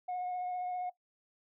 sine tone with vibrato, 725 Hz, F#5, 35 cents flat, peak -32 dBFS, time 0.08-0.9 s, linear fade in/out 10 ms, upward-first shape triangle, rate 15 Hz, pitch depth 17 cents each way, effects noise-tail reverb RT60 0.1 s tail -17 dB re dry + tanh soft clip ceiling -32 dBFS

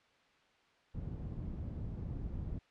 white low-pass noise, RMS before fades -41 dBFS, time 0.94-2.59 s, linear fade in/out 10 ms, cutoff 120 Hz, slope 12 dB/octave, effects white hiss -68 dBFS RMS until 2.7 s + low-pass 3000 Hz 12 dB/octave

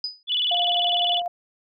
sine tone with exponential decay, 4978 Hz, D#8, in tune, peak -22 dBFS, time 0.04-0.23 s, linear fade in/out 2 ms, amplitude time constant 40 ms
sine tone with vibrato, 3201 Hz, G7, 36 cents sharp, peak -20 dBFS, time 0.27-1.22 s, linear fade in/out 50 ms, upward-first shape square, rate 20 Hz, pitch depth 130 cents each way
sine tone with tremolo, 701 Hz, F5, 6 cents sharp, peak -23 dBFS, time 0.51-1.28 s, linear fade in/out 5 ms, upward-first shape square, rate 12 Hz, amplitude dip 30%
effects none

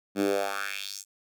10% pulse tone with high-pass filter sweep, 99.2 Hz, G2, 21 cents sharp, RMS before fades -30 dBFS, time 0.15-1.05 s, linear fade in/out 50 ms, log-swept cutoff 220 to 7900 Hz, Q 2.8, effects none

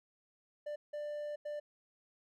triangle tone bursts at uneven times, 592 Hz, D5, 14 cents sharp, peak -36 dBFS, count 3, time 0.66-0.76 / 0.93-1.36 / 1.45-1.6 s, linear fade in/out 10 ms, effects none

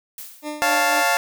blue noise with exponential decay, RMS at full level -33 dBFS, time 0.18-0.74 s, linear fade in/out 2 ms, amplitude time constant 120 ms
20% pulse tone with tremolo, 300 Hz, D4, 37 cents sharp, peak -21 dBFS, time 0.42-1.04 s, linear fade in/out 50 ms, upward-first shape triangle, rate 4 Hz, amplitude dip 70%
20% pulse chord, Db augmented, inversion none, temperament equal, 554.4 / 698.5 / 880 Hz, Db5 / F5 / A5, 0 / 0 / 0 cents, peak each -20 / -15 / -16 dBFS, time 0.62-1.17 s, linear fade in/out 0 ms
effects none

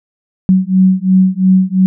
sine beating tone pair, 186 / 188.9 Hz, F#3 / F#3, +9 / +36 cents, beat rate 2.9 Hz, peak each -10 dBFS, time 0.49-1.86 s, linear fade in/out 0 ms, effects none

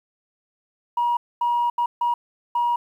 sine tone bursts at uneven times, 956 Hz, A#5, 43 cents sharp, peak -17 dBFS, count 5, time 0.97-1.17 / 1.41-1.7 / 1.78-1.86 / 2.01-2.14 / 2.55-2.76 s, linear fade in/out 5 ms, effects tanh soft clip ceiling -15 dBFS + 9-bit

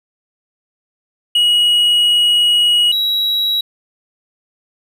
triangle tone pair in turn, 2904 / 3876 Hz, F#7 / B7, -33 / -33 cents, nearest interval perfect fourth, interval 500 cents, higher second, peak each -8 / -12 dBFS, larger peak first, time 1.35-2.92 / 2.92-3.61 s, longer first, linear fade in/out 5 ms, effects none

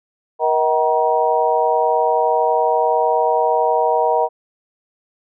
harmonic tone with a mistuned harmonic, 158.3 Hz, D#3, 30 cents sharp, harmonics 3 / 4 / 5 / 6, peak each -19 / -19 / -19 / -19 dBFS, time 0.39-4.29 s, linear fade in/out 50 ms, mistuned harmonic 5, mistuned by -65 cents, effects none

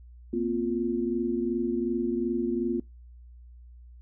sine chord, Bb suspended second, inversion none, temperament equal with one note detuned, 233.1 / 255.8 / 349.2 Hz, Bb3 / C4 / F4, 0 / -39 / 0 cents, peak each -30 / -31 / -28 dBFS, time 0.33-2.8 s, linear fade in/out 5 ms, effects noise-tail reverb RT60 0.2 s tail -24 dB re dry + added 60 Hz sine -46 dBFS peak until 4.01 s

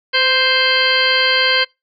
harmonic tone with a mistuned harmonic, 523.3 Hz, C5, in tune, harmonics 1 / 2 / 3 / 4 / 5 / 6 / 8 / 9, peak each -22 / -24 / -18 / -19 / -23 / -18 / -20 / -22 dBFS, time 0.13-1.65 s, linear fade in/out 20 ms, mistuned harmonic 1, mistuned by -30 cents, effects noise-tail reverb RT60 0.2 s tail -24 dB re dry

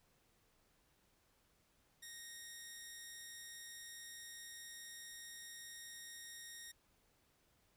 10% pulse tone with amplitude modulation, 1864.7 Hz, A#6, in tune, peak -40 dBFS, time 2.02-6.72 s, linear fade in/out 10 ms, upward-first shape sine, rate 281 Hz, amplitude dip 30%, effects pink hiss -75 dBFS RMS until 7.76 s

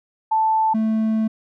sine / triangle tone pair in turn, 880 / 220 Hz, A5 / A3, 0 / 0 cents, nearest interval 2 octaves, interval 2400 cents, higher first, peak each -15 dBFS, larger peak neither, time 0.31-0.74 / 0.74-1.28 s, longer second, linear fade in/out 10 ms, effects none

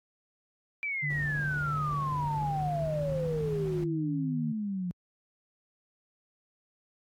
sine exponential sweep, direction down, 2349 to 174 Hz, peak -30 dBFS, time 0.83-4.91 s, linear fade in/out 0 ms
sine tone with pitch glide, 146.83 to 155.56 Hz, D3 to D#3, 0 to 0 cents, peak -31 dBFS, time 1.02-4.53 s, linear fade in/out 20 ms, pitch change +100 cents, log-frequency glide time 2.33-3.23 s
brown noise, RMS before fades -39 dBFS, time 1.1-3.84 s, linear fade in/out 2 ms
effects high-pass 60 Hz 12 dB/octave + AAC 64 kbps

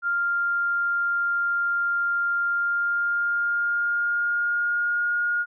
sine tone with pitch glide, 1396.9 to 1427.9 Hz, F6 to F6, 0 to +38 cents, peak -21 dBFS, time 0.02-5.46 s, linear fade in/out 50 ms, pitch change +38 cents, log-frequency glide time 2.45-5.14 s, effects none

